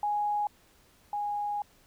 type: tone pair in turn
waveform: sine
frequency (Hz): 830 / 824.7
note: G#5 / G#5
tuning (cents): -1 / -12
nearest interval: unison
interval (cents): 11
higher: first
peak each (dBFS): -26 / -29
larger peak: first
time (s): 0.03-0.47 / 1.13-1.62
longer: second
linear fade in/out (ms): 2
effects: pink hiss -62 dBFS RMS until 1.86 s